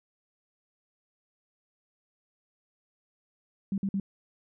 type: tone bursts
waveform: sine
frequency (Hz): 196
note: G3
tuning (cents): 0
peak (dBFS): -26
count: 3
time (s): 3.72-3.999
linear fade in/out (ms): 2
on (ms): 59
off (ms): 51
effects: none